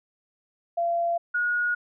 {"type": "tone pair in turn", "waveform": "sine", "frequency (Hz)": [684, 1446.5], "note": ["F5", "F#6"], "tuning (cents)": [-36, -40], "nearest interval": "octave + minor second", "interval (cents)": 1296, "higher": "second", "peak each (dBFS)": -22, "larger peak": "neither", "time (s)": [[0.77, 1.18], [1.34, 1.75]], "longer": "neither", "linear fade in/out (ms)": 10, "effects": []}